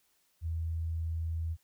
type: tone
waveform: sine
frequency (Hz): 81.8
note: E2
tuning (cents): -13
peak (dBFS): -31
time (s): 0.41-1.57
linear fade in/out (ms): 50
effects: white hiss -72 dBFS RMS until 1.63 s